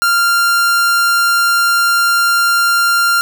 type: tone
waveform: 45% pulse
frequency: 1390 Hz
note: F6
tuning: 9 cents flat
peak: -10 dBFS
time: 0.02-3.21 s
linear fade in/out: 0 ms
effects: none